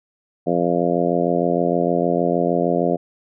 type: harmonic tone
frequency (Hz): 86.5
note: F2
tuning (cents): -16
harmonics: 2 / 3 / 4 / 5 / 6 / 7 / 8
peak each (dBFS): -24 / -24 / -24 / -24 / -24 / -24 / -24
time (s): 0.46-2.97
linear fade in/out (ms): 20
effects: none